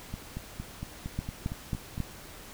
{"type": "two click trains", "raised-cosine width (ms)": 5, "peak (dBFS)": [-18, -23], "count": [4, 9], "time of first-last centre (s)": [[1.19, 2.003], [0.14, 1.979]], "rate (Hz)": [3.69, 4.35], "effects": ["pink hiss -47 dBFS RMS until 2.53 s"]}